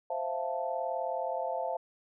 sine chord, F major seventh, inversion second, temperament equal, 523.3 / 659.3 / 698.5 / 880 Hz, C5 / E5 / F5 / A5, 0 / 0 / 0 / 0 cents, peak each -36 / -36 / -36 / -37 dBFS, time 0.1-1.77 s, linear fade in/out 5 ms, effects none

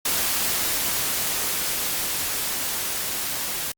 white noise with level ramp, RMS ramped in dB -23 to -28 dBFS, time 0.05-3.72 s, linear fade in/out 5 ms, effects Opus 48 kbps

